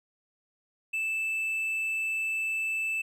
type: tone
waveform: triangle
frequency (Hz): 2637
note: E7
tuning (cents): 0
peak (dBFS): -26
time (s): 0.93-3.02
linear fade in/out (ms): 10
effects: none